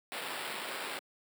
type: noise with sample-and-hold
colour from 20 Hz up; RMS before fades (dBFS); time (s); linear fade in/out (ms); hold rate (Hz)
white; -39; 0.12-0.99; 0; 6300
effects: high-pass 300 Hz 12 dB/octave